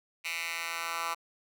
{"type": "tone with high-pass filter sweep", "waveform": "10% pulse", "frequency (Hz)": 167, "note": "E3", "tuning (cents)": 23, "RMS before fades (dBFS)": -35, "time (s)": [0.24, 1.15], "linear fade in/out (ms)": 20, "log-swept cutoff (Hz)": [2300, 1200], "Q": 2.8, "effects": []}